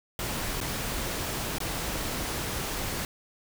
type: noise with dropouts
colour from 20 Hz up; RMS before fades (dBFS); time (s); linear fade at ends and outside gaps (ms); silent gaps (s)
pink; -32; 0.19-3.05; 1; 0.604-0.612 / 1.584-1.603
effects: none